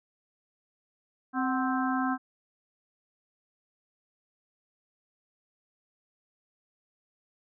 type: harmonic tone with a mistuned harmonic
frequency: 261.6 Hz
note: C4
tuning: in tune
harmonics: 1 / 3 / 4 / 5 / 6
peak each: -28 / -33 / -34 / -35 / -36 dBFS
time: 1.33-2.18 s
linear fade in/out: 50 ms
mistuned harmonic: 3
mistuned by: -71 cents
effects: none